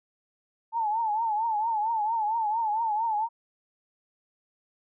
sine tone with vibrato, 880 Hz, A5, in tune, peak -24 dBFS, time 0.72-3.29 s, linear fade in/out 50 ms, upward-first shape triangle, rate 4.4 Hz, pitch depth 120 cents each way, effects none

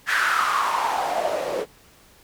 white noise with band-pass filter sweep, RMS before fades -23 dBFS, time 0.06-1.66 s, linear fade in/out 50 ms, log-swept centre 1700 to 460 Hz, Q 5.8, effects pink hiss -53 dBFS RMS until 2.23 s

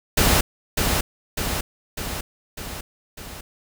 pink noise with echo, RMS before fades -17 dBFS, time 0.17-0.41 s, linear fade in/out 5 ms, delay 600 ms, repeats 5, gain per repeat -4 dB, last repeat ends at 3.41 s, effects none

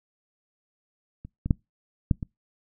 clicks, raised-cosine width 5 ms, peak -27 / -17 / -7 / -8 / -19 dBFS, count 5, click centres 1.25 / 1.46 / 1.508 / 2.112 / 2.228 s, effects noise-tail reverb RT60 0.2 s tail -26 dB re dry

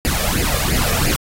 pink noise with flanger, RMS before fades -18 dBFS, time 0.05-1.16 s, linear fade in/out 0 ms, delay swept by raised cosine 0.42 to 1.72 ms, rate 2.9 Hz, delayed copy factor +0.75, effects AAC 48 kbps

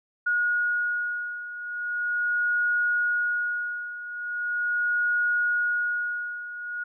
sine beating tone pair, 1445 / 1445.4 Hz, F#6 / F#6, -41 / -41 cents, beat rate 0.4 Hz, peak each -29 / -25 dBFS, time 0.26-6.84 s, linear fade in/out 10 ms, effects none

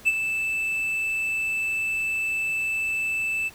triangle tone with ADSR envelope, 2637 Hz, E7, in tune, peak -13 dBFS, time 0.05-3.5 s, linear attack 28 ms, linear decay 34 ms, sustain -9 dB, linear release 29 ms, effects pink hiss -48 dBFS RMS until 3.54 s

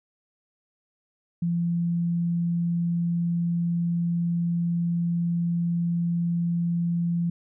sine tone, 171 Hz, F3, 36 cents flat, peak -22 dBFS, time 1.42-7.3 s, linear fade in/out 5 ms, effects none

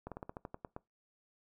slowing click train, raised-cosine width 1 ms, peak -28 dBFS, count 10, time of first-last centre 0.07-0.764 s, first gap 47 ms, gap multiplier 1.12, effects noise-tail reverb RT60 0.2 s tail -22 dB re dry

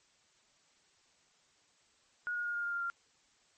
sine tone with pitch steps, 1446 / 1436 / 1426.1 / 1416.2 / 1406.5 / 1396.7 / 1387.1 Hz, F#6 / F6 / F6 / F6 / F6 / F6 / F6, -40 / +48 / +36 / +24 / +12 / 0 / -12 cents, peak -33 dBFS, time 2.27-2.9 s, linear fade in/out 0 ms, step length 90 ms, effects white hiss -69 dBFS RMS until 3.57 s + MP3 32 kbps

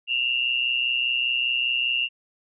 sine tone pair together, 2715 / 2840 Hz, F7 / F7, -50 / +28 cents, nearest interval minor second, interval 78 cents, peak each -24 dBFS, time 0.07-2.09 s, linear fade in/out 50 ms, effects none

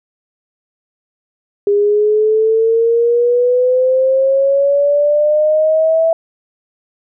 sine exponential sweep, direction up, 404.6 to 659.3 Hz, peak -9 dBFS, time 1.67-6.13 s, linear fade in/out 2 ms, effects none

